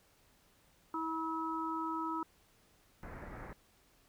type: harmonic tone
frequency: 322.8 Hz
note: E4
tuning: 36 cents flat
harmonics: 1 / 3 / 4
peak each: -39 / -39 / -39 dBFS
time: 0.94-2.23 s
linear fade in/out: 2 ms
type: low-pass noise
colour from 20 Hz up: pink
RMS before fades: -47 dBFS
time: 3.03-3.53 s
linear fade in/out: 0 ms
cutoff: 2100 Hz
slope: 48 dB/octave
effects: pink hiss -68 dBFS RMS until 4.08 s